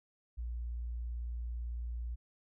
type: tone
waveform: sine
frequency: 59 Hz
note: A#1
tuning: 22 cents sharp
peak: -36 dBFS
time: 0.37-2.16 s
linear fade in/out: 20 ms
effects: none